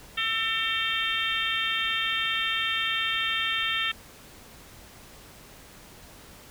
harmonic tone with a mistuned harmonic, 451.8 Hz, A4, 46 cents sharp, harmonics 3 / 4 / 5 / 6 / 7 / 8, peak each -33 / -31 / -34 / -32 / -30 / -33 dBFS, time 0.17-3.92 s, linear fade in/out 10 ms, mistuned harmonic 3, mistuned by -35 cents, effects pink hiss -49 dBFS RMS until 6.5 s

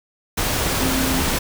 sine tone in noise, 261.6 Hz, C4, in tune, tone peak -22 dBFS, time 0.81-1.23 s, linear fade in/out 10 ms, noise pink, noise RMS -21 dBFS, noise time 0.37-1.39 s, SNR -4 dB, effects none

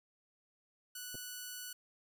5% pulse tone, 1480 Hz, F#6, in tune, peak -32 dBFS, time 0.95-1.73 s, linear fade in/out 5 ms
clicks, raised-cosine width 2 ms, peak -37 dBFS, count 2, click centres 1.145 / 1.153 s
effects none

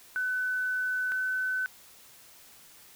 sine tone pair in turn, 1505 / 1513.5 Hz, F#6 / F#6, +29 / +39 cents, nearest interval unison, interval 10 cents, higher second, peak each -27 dBFS, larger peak neither, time 0.16-1.12 / 1.12-1.66 s, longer first, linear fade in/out 0 ms, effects white hiss -54 dBFS RMS until 2.95 s

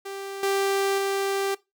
sawtooth tone with level steps, 392.9 Hz, G4, 4 cents sharp, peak -29 / -18 / -20 dBFS, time 0.05-1.55 s, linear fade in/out 10 ms, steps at 0.43 / 0.98 s, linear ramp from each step 2 ms, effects noise-tail reverb RT60 0.2 s tail -19 dB re dry

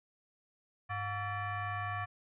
sine tone with frequency modulation, 517 Hz, C5, 21 cents flat, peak -34 dBFS, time 0.89-2.06 s, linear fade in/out 20 ms, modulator 619 Hz, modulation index 2.4, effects none

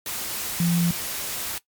sine tone in noise, 171.4 Hz, F3, 32 cents flat, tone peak -18 dBFS, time 0.6-0.91 s, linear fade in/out 2 ms, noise white, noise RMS -30 dBFS, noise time 0.06-1.58 s, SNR +9 dB, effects noise-tail reverb RT60 0.1 s tail -18 dB re dry + MP3 96 kbps

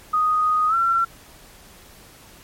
sine tone with pitch glide, 1244.5 to 1357.1 Hz, D#6 to E6, 0 to +50 cents, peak -16 dBFS, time 0.13-1.05 s, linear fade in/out 10 ms, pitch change +150 cents, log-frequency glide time 0.68-0.75 s, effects pink hiss -47 dBFS RMS until 2.43 s + MP3 64 kbps

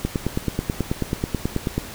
click train, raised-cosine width 3 ms, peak -8 dBFS, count 17, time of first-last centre 0.05-1.78 s, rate 9.25 Hz, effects pink hiss -37 dBFS RMS until 1.94 s

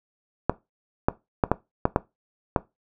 clicks, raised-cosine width 1 ms, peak -4 dBFS, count 7, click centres 0.496 / 1.085 / 1.438 / 1.516 / 1.854 / 1.961 / 2.562 s, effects noise-tail reverb RT60 0.2 s tail -18 dB re dry

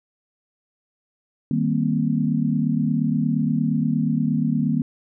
sine chord, C minor seventh, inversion first, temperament equal, 155.56 / 196 / 233.1 / 261.6 Hz, Eb3 / G3 / Bb3 / C4, 0 / 0 / 0 / 0 cents, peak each -23 / -26 / -22 / -26 dBFS, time 1.51-4.82 s, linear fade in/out 2 ms, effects none

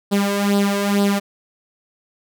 sawtooth tone with flanger, 201.2 Hz, G3, 45 cents sharp, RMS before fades -18 dBFS, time 0.11-1.2 s, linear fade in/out 20 ms, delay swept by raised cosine 0.22 to 1.92 ms, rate 2.2 Hz, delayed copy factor +0.7, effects none

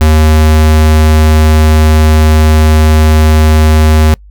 square tone, 77.78 Hz, D#2, in tune, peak -4 dBFS, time 0.01-4.14 s, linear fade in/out 0 ms, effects noise-tail reverb RT60 0.1 s tail -26 dB re dry + added 50 Hz sine -32 dBFS peak until 4.3 s

